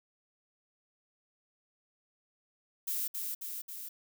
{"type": "noise with echo", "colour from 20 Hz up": "violet", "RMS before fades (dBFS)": -34, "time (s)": [2.87, 3.08], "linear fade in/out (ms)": 10, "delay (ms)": 270, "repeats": 3, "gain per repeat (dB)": -3, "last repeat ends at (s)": 3.89, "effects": []}